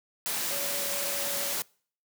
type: tone in noise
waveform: sine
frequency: 565 Hz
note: C#5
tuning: 33 cents sharp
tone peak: -38 dBFS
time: 0.51-1.53 s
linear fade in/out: 0 ms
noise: white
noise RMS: -31 dBFS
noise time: 0.26-1.62 s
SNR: -10 dB
effects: noise-tail reverb RT60 0.5 s tail -26 dB re dry + high-pass 150 Hz 12 dB/octave